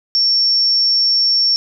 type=tone; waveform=sine; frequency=5460 Hz; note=F8; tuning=40 cents flat; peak=-11 dBFS; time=0.15-1.56 s; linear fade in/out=0 ms; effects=none